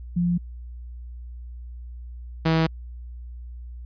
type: tone pair in turn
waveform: sine / sawtooth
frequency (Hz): 174.61 / 161.74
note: F3 / E3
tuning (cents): 0 / -33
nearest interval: minor second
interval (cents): 133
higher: first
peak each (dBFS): -19 / -14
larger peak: second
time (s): 0.16-0.38 / 2.45-2.67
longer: neither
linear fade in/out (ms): 10
effects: added 60 Hz sine -35 dBFS peak until 3.85 s + resampled to 11025 Hz